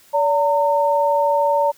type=tone pair together; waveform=sine; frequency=574.7 / 913 Hz; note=D5 / A#5; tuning=-38 / -36 cents; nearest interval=minor sixth; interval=802 cents; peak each=-17 dBFS; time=0.13-1.72 s; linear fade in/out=20 ms; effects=white hiss -51 dBFS RMS until 1.77 s